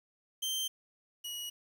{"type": "tone pair in turn", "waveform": "sawtooth", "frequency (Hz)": [3136, 2907], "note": ["G7", "F#7"], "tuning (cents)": [0, -31], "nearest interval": "minor second", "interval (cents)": 131, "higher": "first", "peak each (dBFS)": [-29, -35], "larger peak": "first", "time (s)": [[0.42, 0.68], [1.24, 1.5]], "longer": "neither", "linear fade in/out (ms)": 10, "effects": ["10-bit"]}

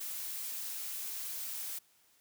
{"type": "noise", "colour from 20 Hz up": "blue", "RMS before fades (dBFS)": -40, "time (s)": [0, 1.79], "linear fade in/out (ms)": 10, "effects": ["white hiss -68 dBFS RMS until 2.2 s", "high-pass 80 Hz 12 dB/octave"]}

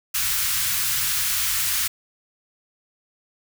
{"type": "band-stop noise", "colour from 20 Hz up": "white", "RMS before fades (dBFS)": -23, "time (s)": [0.14, 1.88], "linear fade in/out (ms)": 10, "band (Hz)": [140, 1200], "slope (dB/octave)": 24, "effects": []}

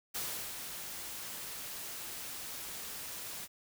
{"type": "noise with ADSR envelope", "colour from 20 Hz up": "white", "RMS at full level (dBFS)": -37, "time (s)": [0.14, 3.48], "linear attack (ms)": 15, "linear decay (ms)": 370, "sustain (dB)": -6, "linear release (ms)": 44, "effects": []}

